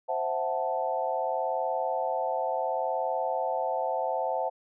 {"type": "chord", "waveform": "sine", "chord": "F# half-diminished seventh", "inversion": "second", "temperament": "equal", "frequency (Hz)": [523.3, 659.3, 740, 880], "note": ["C5", "E5", "F#5", "A5"], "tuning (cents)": [0, 0, 0, 0], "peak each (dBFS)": -32, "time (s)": [0.08, 4.5], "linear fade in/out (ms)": 20, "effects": []}